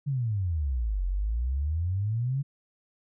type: exponential two-way sweep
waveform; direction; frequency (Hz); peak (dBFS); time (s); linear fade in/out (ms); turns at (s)
sine; down then up; 146.83 to 44.04 to 143; -25; 0.06-2.43; 20; 1.05
effects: none